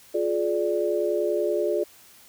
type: chord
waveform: sine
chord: D diminished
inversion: first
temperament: just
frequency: 352.4 / 422.9 / 587.3 Hz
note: F4 / Ab4 / D5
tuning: +16 / +31 / 0 cents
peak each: -26 dBFS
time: 0.14-1.84 s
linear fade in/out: 10 ms
effects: white hiss -52 dBFS RMS until 2.28 s